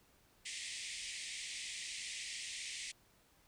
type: band-pass noise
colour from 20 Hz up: pink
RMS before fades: -45 dBFS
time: 0.45-2.92 s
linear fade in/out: 10 ms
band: 1900 to 9400 Hz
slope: 96 dB/octave
effects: pink hiss -69 dBFS RMS until 3.47 s